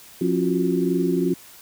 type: tone cluster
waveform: sine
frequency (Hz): 177.7 / 271.8 / 343.9 / 366.5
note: F3 / C#4 / F4 / F#4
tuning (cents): +30 / -34 / -27 / -16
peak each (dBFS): -24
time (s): 0.21-1.34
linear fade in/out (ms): 5
effects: white hiss -46 dBFS RMS until 1.61 s